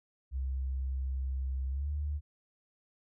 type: tone with pitch glide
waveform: sine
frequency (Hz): 65.9 to 73.54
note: C2 to D2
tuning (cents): +13 to +3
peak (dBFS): -31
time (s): 0.31-2.21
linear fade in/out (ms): 50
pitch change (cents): +190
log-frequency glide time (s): 1.69-1.9
effects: none